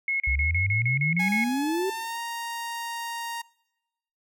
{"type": "tone bursts", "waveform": "sine", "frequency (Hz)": 2175, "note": "C#7", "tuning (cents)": -33, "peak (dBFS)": -23, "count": 9, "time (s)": [0.08, 1.44], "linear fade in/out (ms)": 2, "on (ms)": 120, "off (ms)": 35}
{"type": "exponential sweep", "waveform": "sine", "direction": "up", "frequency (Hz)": [62.2, 395.5], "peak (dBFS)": -24, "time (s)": [0.27, 1.9], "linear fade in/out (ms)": 5}
{"type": "tone with pitch glide", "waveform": "sawtooth", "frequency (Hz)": [830.6, 932.3], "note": ["G#5", "A#5"], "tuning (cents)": [0, 0], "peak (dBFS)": -27, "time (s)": [1.19, 3.42], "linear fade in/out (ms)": 10, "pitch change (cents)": 200, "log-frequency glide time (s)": [1.47, 2.19]}
{"effects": ["noise-tail reverb RT60 1.0 s tail -24 dB re dry"]}